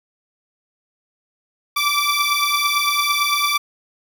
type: beating tone pair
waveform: 15% pulse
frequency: 1159 / 1167.9 Hz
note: D6 / D6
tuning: -23 / -10 cents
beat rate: 8.9 Hz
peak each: -14 / -13 dBFS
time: 1.76-3.58 s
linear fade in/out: 10 ms
effects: none